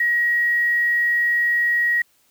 sine tone with quantisation, 1900 Hz, A#6, 33 cents sharp, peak -16 dBFS, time 0-2.02 s, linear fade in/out 5 ms, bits 7, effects white hiss -61 dBFS RMS until 2.3 s

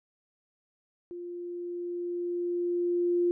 sine tone with level ramp, 350 Hz, F4, 4 cents sharp, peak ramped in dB -37 to -22 dBFS, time 1.11-3.31 s, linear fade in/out 0 ms, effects none

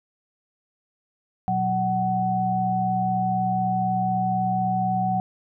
sine tone cluster, 120.9 / 184.9 / 749 Hz, B2 / F#3 / F#5, -36 / -1 / +21 cents, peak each -30 / -26 / -22 dBFS, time 1.48-5.2 s, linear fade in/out 0 ms, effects none

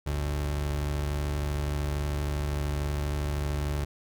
30% pulse tone pair together, 48.24 / 72.9 Hz, G1 / D2, -27 / -12 cents, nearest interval perfect fifth, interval 715 cents, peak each -37 / -25 dBFS, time 0.06-3.85 s, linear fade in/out 10 ms, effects none

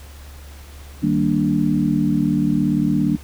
sine chord, Eb major seventh, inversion none, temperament equal, 155.56 / 196 / 233.1 / 293.7 Hz, Eb3 / G3 / Bb3 / D4, 0 / 0 / 0 / 0 cents, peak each -22 / -21 / -21 / -20 dBFS, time 1.02-3.17 s, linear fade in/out 20 ms, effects added 71 Hz sine -37 dBFS peak until 3.23 s + pink hiss -45 dBFS RMS until 3.23 s

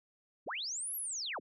sine linear two-way sweep, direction up then down, 84.5 to 11840 to 84.5 Hz, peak -36 dBFS, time 0.46-1.4 s, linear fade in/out 20 ms, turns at 0.96 s, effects none

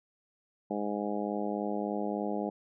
harmonic tone, 103.4 Hz, G#2, 7 cents flat, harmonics 2 / 3 / 4 / 5 / 6 / 7 / 8, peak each -35 / -37 / -38 / -39 / -40 / -40 / -41 dBFS, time 0.7-2.5 s, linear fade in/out 10 ms, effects none

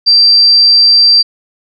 sine tone, 4699 Hz, D8, in tune, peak -3 dBFS, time 0.06-1.23 s, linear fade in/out 20 ms, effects none

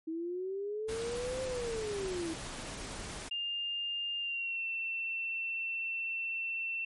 sine linear two-way sweep, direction up then down, 317.2 to 523.3 to 317.2 Hz, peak -34 dBFS, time 0.07-2.34 s, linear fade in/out 10 ms, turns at 1.43 s
pink noise, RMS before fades -42 dBFS, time 0.88-3.29 s, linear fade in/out 10 ms
sine tone with pitch glide, 2808 to 2692 Hz, F7 to E7, +9 to +36 cents, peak -33 dBFS, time 3.31-6.85 s, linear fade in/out 5 ms, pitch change -73 cents, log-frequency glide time 4.19-4.65 s
effects MP3 48 kbps

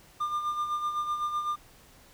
triangle tone with tremolo, 1200 Hz, D6, 37 cents sharp, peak -24 dBFS, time 0.2-1.56 s, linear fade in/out 10 ms, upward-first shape sine, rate 7.9 Hz, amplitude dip 55%, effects pink hiss -56 dBFS RMS until 2.13 s

